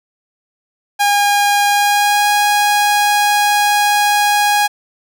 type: tone with pitch glide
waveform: sawtooth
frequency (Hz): 815 to 825.4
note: G#5 to G#5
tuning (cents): -33 to -11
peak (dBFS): -7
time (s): 0.99-4.68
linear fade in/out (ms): 20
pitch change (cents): +22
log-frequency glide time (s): 1.68-2.31
effects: none